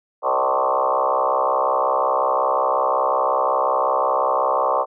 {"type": "tone with frequency modulation", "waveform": "sine", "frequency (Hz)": 830.6, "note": "G#5", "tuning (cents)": 0, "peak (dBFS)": -16, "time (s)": [0.22, 4.86], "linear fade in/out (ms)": 50, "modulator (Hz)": 65.5, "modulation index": 5.2, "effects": []}